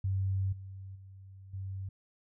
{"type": "tone with level steps", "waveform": "sine", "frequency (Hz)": 96.1, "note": "G2", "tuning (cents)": -34, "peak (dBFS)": [-28, -42, -48, -36], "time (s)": [0.04, 1.89], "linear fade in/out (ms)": 5, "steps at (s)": [0.52, 0.95, 1.53], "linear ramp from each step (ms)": 10, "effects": []}